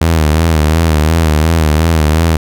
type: tone with vibrato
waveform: sawtooth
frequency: 79.3 Hz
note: D#2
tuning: 33 cents sharp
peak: -4 dBFS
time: 0.01-2.37 s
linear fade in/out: 5 ms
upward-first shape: sine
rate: 2.8 Hz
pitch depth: 84 cents each way
effects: none